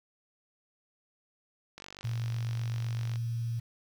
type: click train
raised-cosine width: 0.2 ms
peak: -27 dBFS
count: 67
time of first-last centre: 1.78-3.158 s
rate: 47.9 Hz
type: tone with vibrato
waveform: sine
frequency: 116.54 Hz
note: A#2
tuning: in tune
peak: -30 dBFS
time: 2.04-3.6 s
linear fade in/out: 10 ms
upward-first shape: square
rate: 20 Hz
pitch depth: 21 cents each way
effects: 9-bit